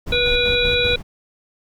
brown noise with tremolo, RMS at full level -25 dBFS, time 0.06-1.03 s, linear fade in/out 20 ms, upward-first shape square, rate 5.1 Hz, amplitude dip 50%
harmonic tone, 486.8 Hz, B4, 25 cents flat, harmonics 1 / 3 / 5 / 7 / 8, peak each -20 / -26 / -21 / -27 / -20 dBFS, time 0.12-0.96 s, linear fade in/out 5 ms
effects none

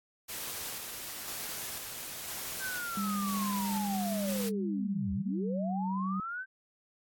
white noise with tremolo, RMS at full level -39 dBFS, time 0.28-4.5 s, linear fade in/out 20 ms, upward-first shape square, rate 1 Hz, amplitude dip 25%
sine linear two-way sweep, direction down then up, 1567 to 70.4 to 1567 Hz, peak -35 dBFS, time 2.59-6.46 s, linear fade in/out 50 ms, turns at 5.13 s
sine tone with pitch glide, 200 to 190.2 Hz, G3 to F#3, +35 to +48 cents, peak -31 dBFS, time 2.97-6.2 s, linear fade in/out 2 ms, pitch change -87 cents, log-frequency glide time 4.79-5.52 s
effects AAC 64 kbps

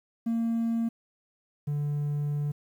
triangle tone pair in turn, 229.7 / 146.17 Hz, A#3 / D3, -25 / -8 cents, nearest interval minor sixth, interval 783 cents, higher first, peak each -22 / -24 dBFS, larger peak first, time 0.26-0.89 / 1.67-2.52 s, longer second, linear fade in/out 10 ms, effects tanh soft clip ceiling -19 dBFS + 10-bit

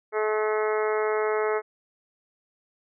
harmonic tone, 214.8 Hz, A3, 41 cents flat, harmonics 2 / 3 / 4 / 5 / 6 / 7 / 8 / 9 / 10, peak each -24 / -32 / -33 / -36 / -33 / -38 / -40 / -39 / -38 dBFS, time 0.12-1.62 s, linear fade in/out 50 ms, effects none

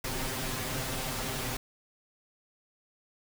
pink noise with comb filter, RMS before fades -34 dBFS, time 0.04-1.57 s, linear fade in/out 5 ms, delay 7.7 ms, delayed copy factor +0.9, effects none

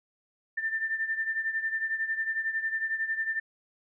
sine beating tone pair, 1785 / 1796 Hz, A6 / A6, +24 / +35 cents, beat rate 11 Hz, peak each -29 / -34 dBFS, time 0.57-3.4 s, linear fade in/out 10 ms, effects none

